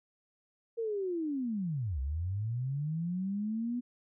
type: linear two-way sweep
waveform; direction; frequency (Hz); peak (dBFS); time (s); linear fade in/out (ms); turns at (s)
sine; down then up; 468.7 to 63.4 to 248; -31; 0.77-3.81; 20; 2
effects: none